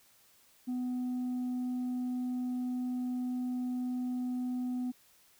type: tone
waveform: sine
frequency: 249.9 Hz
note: B3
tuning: 21 cents sharp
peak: -29 dBFS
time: 0.67-4.92 s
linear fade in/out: 20 ms
effects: tanh soft clip ceiling -31 dBFS + white hiss -64 dBFS RMS until 5.39 s